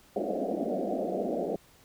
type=band-pass noise; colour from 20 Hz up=white; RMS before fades=-31 dBFS; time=0.16-1.56 s; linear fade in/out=2 ms; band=180 to 720 Hz; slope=96 dB/octave; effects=pink hiss -59 dBFS RMS until 1.84 s